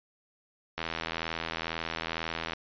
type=click train; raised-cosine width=0.3 ms; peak=-16 dBFS; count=145; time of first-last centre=0.78-2.534 s; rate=82.1 Hz; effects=resampled to 11025 Hz